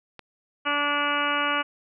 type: click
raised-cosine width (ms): 0.3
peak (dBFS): -24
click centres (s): 0.193
type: harmonic tone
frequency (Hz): 290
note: D4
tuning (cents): -22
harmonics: 1 / 2 / 3 / 4 / 5 / 6 / 7 / 8 / 9 / 10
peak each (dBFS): -34 / -33 / -33 / -27 / -28 / -37 / -36 / -32 / -35 / -31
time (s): 0.65-1.63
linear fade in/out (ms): 20
effects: none